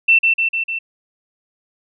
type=tone with echo; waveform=sine; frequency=2684 Hz; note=E7; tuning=31 cents sharp; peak=-8 dBFS; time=0.08-0.19 s; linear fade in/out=10 ms; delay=150 ms; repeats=4; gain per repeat=-3 dB; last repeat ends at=0.79 s; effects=none